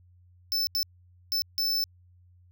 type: tone bursts at uneven times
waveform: square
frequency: 5280 Hz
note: E8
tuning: 2 cents sharp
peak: -25 dBFS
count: 4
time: 0.52-0.67 / 0.75-0.83 / 1.32-1.42 / 1.58-1.84 s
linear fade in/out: 0 ms
effects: added 89 Hz sine -55 dBFS peak until 2.51 s